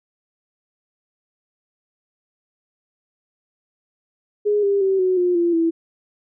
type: tone with pitch steps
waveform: sine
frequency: 415.3 / 399.8 / 384.8 / 370.4 / 356.6 / 343.2 / 330.4 Hz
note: G#4 / G4 / G4 / F#4 / F4 / F4 / E4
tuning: 0 / +34 / -32 / +2 / +36 / -30 / +4 cents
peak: -15 dBFS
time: 4.45-5.71 s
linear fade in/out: 20 ms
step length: 180 ms
effects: none

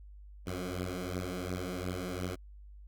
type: beating tone pair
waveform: 10% pulse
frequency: 89.1 / 91.9 Hz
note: F2 / F#2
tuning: +35 / -11 cents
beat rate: 2.8 Hz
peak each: -31 / -29 dBFS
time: 0.46-2.36 s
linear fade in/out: 20 ms
effects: added 50 Hz sine -48 dBFS peak until 2.87 s + Opus 48 kbps

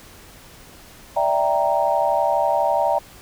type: chord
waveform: sine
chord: E half-diminished seventh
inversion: third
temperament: equal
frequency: 587.3 / 659.3 / 784 / 932.3 Hz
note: D5 / E5 / G5 / Bb5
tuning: 0 / 0 / 0 / 0 cents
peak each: -22 dBFS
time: 1.16-2.99 s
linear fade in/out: 10 ms
effects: pink hiss -45 dBFS RMS until 3.21 s

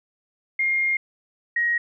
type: tone pair in turn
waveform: sine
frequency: 2126 / 1889.1 Hz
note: C7 / A#6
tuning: +27 / +23 cents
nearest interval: major second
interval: 204 cents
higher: first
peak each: -19 dBFS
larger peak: neither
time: 0.59-0.97 / 1.56-1.78 s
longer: first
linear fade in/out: 5 ms
effects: none

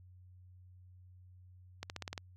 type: accelerating click train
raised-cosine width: 0.2 ms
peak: -23 dBFS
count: 7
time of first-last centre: 1.83-2.178 s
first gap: 69 ms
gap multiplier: 0.93
effects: added 91 Hz sine -55 dBFS peak until 2.36 s

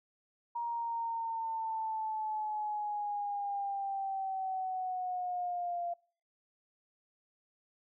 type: linear sweep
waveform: sine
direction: down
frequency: 945 to 690 Hz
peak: -33 dBFS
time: 0.55-5.94 s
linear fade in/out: 10 ms
effects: noise-tail reverb RT60 0.5 s tail -26 dB re dry

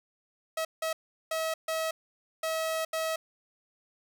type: tone bursts at uneven times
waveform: sawtooth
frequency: 643 Hz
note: E5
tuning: 43 cents flat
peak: -25 dBFS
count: 6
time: 0.57-0.65 / 0.82-0.93 / 1.31-1.54 / 1.68-1.91 / 2.43-2.85 / 2.93-3.16 s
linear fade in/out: 5 ms
effects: none

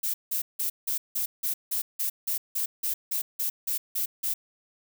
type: noise bursts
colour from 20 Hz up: violet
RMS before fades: -28 dBFS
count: 16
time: 0.03-4.34 s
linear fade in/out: 10 ms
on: 110 ms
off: 170 ms
effects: none

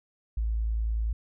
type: tone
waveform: sine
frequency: 55.2 Hz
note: A1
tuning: 6 cents sharp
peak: -25 dBFS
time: 0.37-1.13 s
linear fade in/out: 5 ms
effects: none

